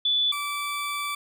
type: tone pair in turn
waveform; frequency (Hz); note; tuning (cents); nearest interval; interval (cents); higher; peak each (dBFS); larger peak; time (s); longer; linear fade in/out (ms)
sine / 20% pulse; 3469 / 1160.1; A7 / D6; -25 / -22; octave + perfect fifth; 1897; first; -20 / -23; first; 0.05-0.32 / 0.32-1.15; second; 5
effects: none